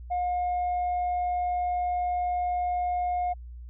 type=tone; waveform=sine; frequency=716 Hz; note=F5; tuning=43 cents sharp; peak=-23 dBFS; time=0.1-3.34 s; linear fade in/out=20 ms; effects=tanh soft clip ceiling -23 dBFS + added 60 Hz sine -39 dBFS peak until 3.69 s